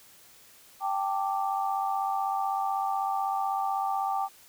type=chord; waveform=sine; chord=G suspended second; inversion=none; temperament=equal; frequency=784 / 880 / 1174.7 Hz; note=G5 / A5 / D6; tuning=0 / 0 / 0 cents; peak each=-28 / -33 / -33 dBFS; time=0.8-4.29 s; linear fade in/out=50 ms; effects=white hiss -55 dBFS RMS until 4.48 s